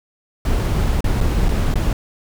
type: noise with dropouts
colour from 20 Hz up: brown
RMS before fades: -17 dBFS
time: 0.45-1.93 s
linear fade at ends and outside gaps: 2 ms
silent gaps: 1.007-1.042 / 1.206-1.21 / 1.485-1.489 / 1.741-1.756 s
effects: none